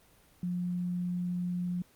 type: tone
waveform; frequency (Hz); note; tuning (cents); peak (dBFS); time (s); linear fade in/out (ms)
sine; 177.7; F3; +30; -30; 0.43-1.82; 2
effects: pink hiss -62 dBFS RMS until 1.95 s + Opus 24 kbps